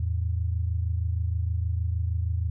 sine tone pair together, 82.41 / 108.82 Hz, E2 / A2, 0 / -19 cents, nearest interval perfect fourth, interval 481 cents, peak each -25 / -30 dBFS, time 0-2.5 s, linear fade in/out 5 ms, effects none

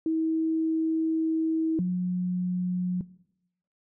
sine tone pair in turn, 321.3 / 180.57 Hz, E4 / F#3, -44 / -42 cents, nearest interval minor seventh, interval 998 cents, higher first, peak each -23 / -23 dBFS, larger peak neither, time 0.06-1.79 / 1.79-3.01 s, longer first, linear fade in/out 2 ms, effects noise-tail reverb RT60 0.8 s tail -19 dB re dry

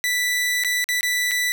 sawtooth tone with dropouts, 1975.5 Hz, B6, in tune, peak -16 dBFS, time 0.04-1.52 s, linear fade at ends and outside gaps 0 ms, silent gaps 0.637-0.647 / 0.842-0.889 / 1.009-1.03 / 1.311-1.316 s, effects none

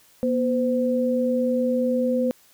sine tone pair together, 241.2 / 512 Hz, B3 / C5, -41 / -38 cents, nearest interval octave + minor second, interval 1303 cents, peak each -22 dBFS, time 0.23-2.31 s, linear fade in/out 0 ms, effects white hiss -56 dBFS RMS until 2.53 s

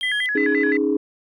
triangle tone, 3209 Hz, G7, 40 cents sharp, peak -24 dBFS, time 0.01-0.26 s, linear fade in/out 0 ms
sine tone with vibrato, 1839 Hz, A#6, 24 cents flat, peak -20 dBFS, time 0.03-0.77 s, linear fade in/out 2 ms, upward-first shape square, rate 5.8 Hz, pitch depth 150 cents each way
sine chord, C# suspended second, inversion none, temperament just, 277.2 / 311.8 / 415.8 Hz, C#4 / D#4 / G#4, 0 / +4 / +2 cents, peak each -22 / -21 / -20 dBFS, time 0.35-0.97 s, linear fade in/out 5 ms
effects tanh soft clip ceiling -9 dBFS

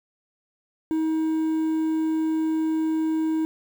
triangle tone with quantisation, 317.5 Hz, D#4, 35 cents sharp, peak -19 dBFS, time 0.91-3.45 s, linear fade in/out 0 ms, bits 8, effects none

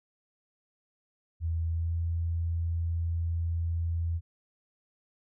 sine tone with pitch glide, 82.41 to 83.8 Hz, E2 to E2, 0 to +29 cents, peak -27 dBFS, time 1.4-4.21 s, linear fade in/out 50 ms, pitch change +29 cents, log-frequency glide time 1.71-1.94 s, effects none

